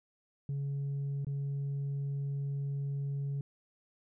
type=tone with dropouts; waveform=sine; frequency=140 Hz; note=C#3; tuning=18 cents sharp; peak=-30 dBFS; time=0.49-3.41 s; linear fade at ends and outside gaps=2 ms; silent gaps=1.247-1.268 s; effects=tanh soft clip ceiling -31 dBFS